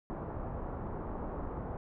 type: low-pass noise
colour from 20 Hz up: pink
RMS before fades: -39 dBFS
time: 0.1-1.77 s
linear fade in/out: 0 ms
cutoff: 1100 Hz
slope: 24 dB/octave
effects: none